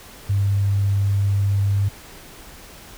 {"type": "tone", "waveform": "sine", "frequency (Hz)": 99.6, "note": "G2", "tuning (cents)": 28, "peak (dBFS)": -16, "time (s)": [0.29, 1.89], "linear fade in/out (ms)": 10, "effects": ["pink hiss -42 dBFS RMS until 2.97 s"]}